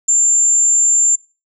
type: tone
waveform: sine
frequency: 7270 Hz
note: A#8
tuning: 44 cents flat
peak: -9 dBFS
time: 0.08-1.16 s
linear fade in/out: 10 ms
effects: noise-tail reverb RT60 0.3 s tail -21 dB re dry